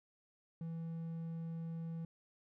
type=tone; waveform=triangle; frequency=164.81 Hz; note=E3; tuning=in tune; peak=-38 dBFS; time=0.61-2.05 s; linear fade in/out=2 ms; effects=none